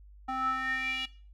square tone with band-pass filter sweep, 261.3 Hz, C4, 2 cents flat, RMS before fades -32 dBFS, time 0.28-1.06 s, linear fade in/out 10 ms, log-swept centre 990 to 3000 Hz, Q 6.9, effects noise-tail reverb RT60 0.4 s tail -18 dB re dry + added 50 Hz sine -50 dBFS peak until 1.33 s

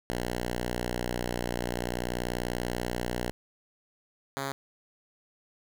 5% pulse tone pair in turn, 60.4 / 137.17 Hz, B1 / C#3, -38 / -18 cents, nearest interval octave + major second, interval 1420 cents, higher second, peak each -19 / -20 dBFS, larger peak first, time 0.1-3.31 / 4.37-4.52 s, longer first, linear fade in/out 0 ms, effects none

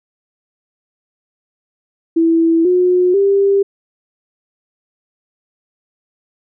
sine tone with pitch steps, 329.6 / 361.5 / 396.5 Hz, E4 / F#4 / G4, 0 / -40 / +20 cents, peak -9 dBFS, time 2.16-3.63 s, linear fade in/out 10 ms, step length 490 ms, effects none

